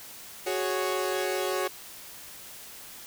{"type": "chord", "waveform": "sawtooth", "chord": "F# suspended second", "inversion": "none", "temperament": "equal", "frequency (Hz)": [370, 415.3, 554.4], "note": ["F#4", "G#4", "C#5"], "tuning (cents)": [0, 0, 0], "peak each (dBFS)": [-26, -29, -28], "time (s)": [0.46, 1.68], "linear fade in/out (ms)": 10, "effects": ["white hiss -45 dBFS RMS until 3.06 s"]}